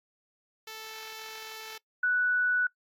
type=tone pair in turn; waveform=5% pulse / sine; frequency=440 / 1480 Hz; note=A4 / F#6; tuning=0 / 0 cents; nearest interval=octave + major sixth; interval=2100 cents; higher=second; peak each=-29 / -23 dBFS; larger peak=second; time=0.67-1.78 / 2.03-2.67 s; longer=first; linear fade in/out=5 ms; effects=noise-tail reverb RT60 0.1 s tail -21 dB re dry + AAC 64 kbps